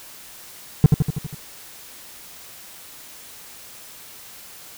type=tone with echo; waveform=triangle; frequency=150 Hz; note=D3; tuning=37 cents sharp; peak=-3 dBFS; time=0.84-0.86 s; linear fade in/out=0 ms; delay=81 ms; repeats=6; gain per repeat=-4 dB; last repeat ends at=1.346 s; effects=white hiss -42 dBFS RMS until 4.77 s